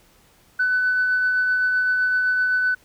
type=tone with tremolo; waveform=sine; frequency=1500 Hz; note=F#6; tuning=23 cents sharp; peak=-15 dBFS; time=0.59-2.75 s; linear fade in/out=10 ms; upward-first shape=triangle; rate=7.8 Hz; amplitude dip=30%; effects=tanh soft clip ceiling -13 dBFS + pink hiss -56 dBFS RMS until 2.84 s